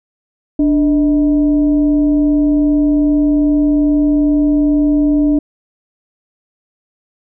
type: tone with frequency modulation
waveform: sine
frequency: 293.7 Hz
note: D4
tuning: in tune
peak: -9 dBFS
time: 0.59-5.39 s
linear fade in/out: 5 ms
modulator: 335 Hz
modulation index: 0.36
effects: none